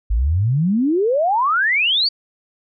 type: exponential sweep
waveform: sine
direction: up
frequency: 49.24 to 4699 Hz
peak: -14 dBFS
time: 0.1-2.09 s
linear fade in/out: 10 ms
effects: none